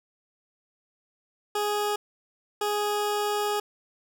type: tone bursts at uneven times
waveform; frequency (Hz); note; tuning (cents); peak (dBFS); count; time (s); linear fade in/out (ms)
20% pulse; 415.3; G#4; 0; -20; 2; 1.55-1.96 / 2.61-3.6; 5
effects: none